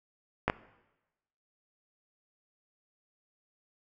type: clicks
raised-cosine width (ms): 0.5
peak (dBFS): -11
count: 2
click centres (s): 0.48 / 0.499
effects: noise-tail reverb RT60 1.0 s tail -18 dB re dry